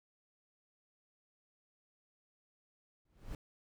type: noise with exponential growth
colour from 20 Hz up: brown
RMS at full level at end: -39 dBFS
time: 3.05-3.35 s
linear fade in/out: 2 ms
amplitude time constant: 64 ms
effects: none